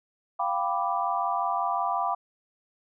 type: chord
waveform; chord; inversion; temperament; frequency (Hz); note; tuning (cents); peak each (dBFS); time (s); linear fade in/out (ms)
sine; G dominant seventh; third; equal; 698.5 / 784 / 987.8 / 1174.7; F5 / G5 / B5 / D6; 0 / 0 / 0 / 0; -30; 0.39-2.15; 10
effects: none